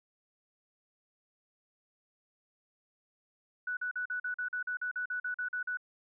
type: tone bursts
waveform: sine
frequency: 1480 Hz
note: F#6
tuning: in tune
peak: -32 dBFS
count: 15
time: 3.67-5.772 s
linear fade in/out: 5 ms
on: 100 ms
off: 43 ms
effects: none